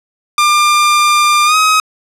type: tone with pitch glide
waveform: sawtooth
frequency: 1196 to 1267.1 Hz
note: D6 to D#6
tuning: +31 to +31 cents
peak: -4 dBFS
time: 0.38-1.8 s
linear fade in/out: 2 ms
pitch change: +100 cents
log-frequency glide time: 1.45-1.56 s
effects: low-pass 10000 Hz 12 dB/octave